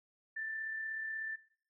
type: tone with amplitude modulation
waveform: sine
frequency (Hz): 1771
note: A6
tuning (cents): +11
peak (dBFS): -36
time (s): 0.36-1.36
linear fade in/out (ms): 10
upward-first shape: sine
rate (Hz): 36.4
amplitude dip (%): 30
effects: noise-tail reverb RT60 0.5 s tail -17 dB re dry